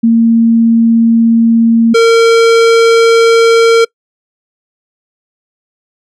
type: tone pair in turn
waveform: sine / square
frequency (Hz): 229.2 / 458.4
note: A#3 / A#4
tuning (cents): -29 / -29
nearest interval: octave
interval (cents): 1200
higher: second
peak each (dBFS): -4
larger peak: neither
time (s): 0.03-1.94 / 1.94-3.85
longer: neither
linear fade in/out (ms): 10
effects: noise-tail reverb RT60 0.1 s tail -25 dB re dry + low-pass 6000 Hz 12 dB/octave